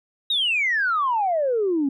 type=exponential sweep; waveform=sine; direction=down; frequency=3840 to 265.2 Hz; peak=-18 dBFS; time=0.3-1.89 s; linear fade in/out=5 ms; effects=tanh soft clip ceiling -14 dBFS